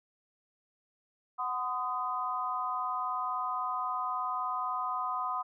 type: chord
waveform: sine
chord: C diminished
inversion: second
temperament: equal with one note detuned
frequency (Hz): 740 / 1020.8 / 1244.5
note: Gb5 / C6 / Eb6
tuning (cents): 0 / -43 / 0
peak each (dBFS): -38 / -34 / -34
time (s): 1.38-5.43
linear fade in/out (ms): 20
effects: none